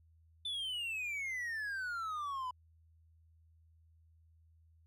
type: exponential sweep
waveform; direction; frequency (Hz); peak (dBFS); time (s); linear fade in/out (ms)
triangle; down; 3544 to 987.8; -35; 0.45-2.51; 5
effects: added 81 Hz sine -63 dBFS peak until 4.86 s